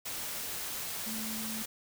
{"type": "tone in noise", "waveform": "sine", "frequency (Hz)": 220, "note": "A3", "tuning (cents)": 0, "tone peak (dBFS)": -39, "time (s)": [1.06, 1.63], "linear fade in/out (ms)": 10, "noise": "white", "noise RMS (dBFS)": -38, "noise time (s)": [0.05, 1.66], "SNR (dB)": -4, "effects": []}